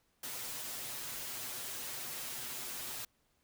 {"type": "noise with comb filter", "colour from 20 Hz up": "white", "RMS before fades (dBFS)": -42, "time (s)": [0.23, 3.05], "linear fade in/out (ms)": 5, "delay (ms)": 8, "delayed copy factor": 0.9, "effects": ["pink hiss -75 dBFS RMS until 3.43 s"]}